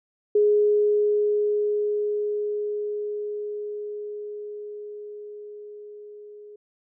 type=tone with level ramp; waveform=sine; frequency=417.1 Hz; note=G#4; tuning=7 cents sharp; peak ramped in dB=-15 to -41 dBFS; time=0.35-6.56 s; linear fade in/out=5 ms; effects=none